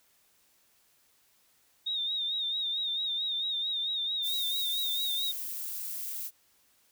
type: tone with vibrato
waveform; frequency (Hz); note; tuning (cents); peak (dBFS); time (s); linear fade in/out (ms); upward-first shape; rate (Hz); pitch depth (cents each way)
sine; 3698; A#7; -15; -29; 1.86-5.32; 10; sine; 4.5; 67
type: noise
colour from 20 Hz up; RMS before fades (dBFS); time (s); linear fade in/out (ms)
violet; -37; 4.22-6.31; 50
effects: white hiss -67 dBFS RMS until 6.91 s